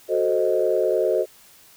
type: chord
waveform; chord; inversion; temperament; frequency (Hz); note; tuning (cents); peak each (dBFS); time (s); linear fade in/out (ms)
sine; F# diminished seventh; none; equal; 370 / 440 / 523.3 / 622.3; F#4 / A4 / C5 / Eb5; 0 / 0 / 0 / 0; -23; 0.08-1.26; 50
effects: tanh soft clip ceiling -7 dBFS + white hiss -51 dBFS RMS until 1.76 s